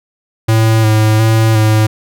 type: tone with vibrato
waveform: square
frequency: 110 Hz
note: A2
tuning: in tune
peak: -8 dBFS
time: 0.48-1.87 s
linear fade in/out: 10 ms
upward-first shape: square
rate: 1.4 Hz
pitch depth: 23 cents each way
effects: none